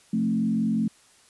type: tone with frequency modulation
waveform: sine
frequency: 220 Hz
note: A3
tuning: in tune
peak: -21 dBFS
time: 0.13-0.88 s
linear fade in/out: 5 ms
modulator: 45.2 Hz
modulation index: 0.88
effects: white hiss -57 dBFS RMS until 1.29 s + resampled to 24000 Hz